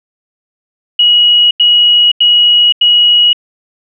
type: tone bursts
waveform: sine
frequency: 2907 Hz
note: F#7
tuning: 31 cents flat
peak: -4 dBFS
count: 4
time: 0.99-3.331 s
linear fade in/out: 5 ms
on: 520 ms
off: 87 ms
effects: none